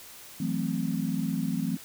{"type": "chord", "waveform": "sine", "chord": "F# half-diminished seventh", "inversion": "third", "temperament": "equal", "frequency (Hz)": [164.81, 185, 220, 261.6], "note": ["E3", "F#3", "A3", "C4"], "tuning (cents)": [0, 0, 0, 0], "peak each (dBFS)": -32, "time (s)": [0.4, 1.77], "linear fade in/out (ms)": 5, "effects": ["white hiss -47 dBFS RMS until 1.84 s"]}